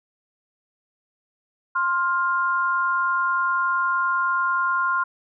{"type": "tone pair together", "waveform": "sine", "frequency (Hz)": [1055, 1404.2], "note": ["C6", "F6"], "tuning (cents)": [14, 9], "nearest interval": "perfect fourth", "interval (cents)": 495, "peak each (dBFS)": -22, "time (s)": [1.75, 5.04], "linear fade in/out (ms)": 10, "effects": []}